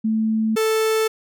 sine / 45% pulse tone pair in turn, 220 / 440 Hz, A3 / A4, 0 / 0 cents, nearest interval octave, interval 1200 cents, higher second, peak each -17 dBFS, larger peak neither, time 0.04-0.56 / 0.56-1.08 s, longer neither, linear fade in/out 10 ms, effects none

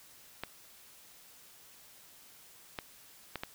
clicks, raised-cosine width 0.3 ms, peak -20 dBFS, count 4, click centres 0.436 / 2.788 / 3.357 / 3.435 s, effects white hiss -57 dBFS RMS until 3.54 s

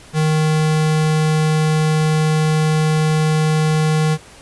square tone, 155.56 Hz, D#3, in tune, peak -14 dBFS, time 0.13-4.18 s, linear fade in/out 50 ms, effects pink hiss -42 dBFS RMS until 4.41 s + resampled to 24000 Hz

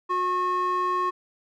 square tone with band-pass filter, 363.3 Hz, F#4, 32 cents flat, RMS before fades -25 dBFS, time 0.09-1.11 s, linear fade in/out 20 ms, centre 1000 Hz, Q 3.5, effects none

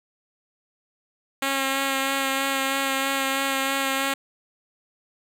5% pulse tone with vibrato, 271.2 Hz, C#4, 38 cents flat, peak -11 dBFS, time 1.42-4.14 s, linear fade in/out 5 ms, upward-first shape sine, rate 3.1 Hz, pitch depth 16 cents each way, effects none

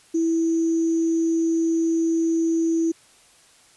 sine tone with sample-and-hold, 329.1 Hz, E4, 3 cents flat, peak -18 dBFS, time 0.14-2.92 s, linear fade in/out 10 ms, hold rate 6300 Hz, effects white hiss -54 dBFS RMS until 3.76 s + resampled to 24000 Hz

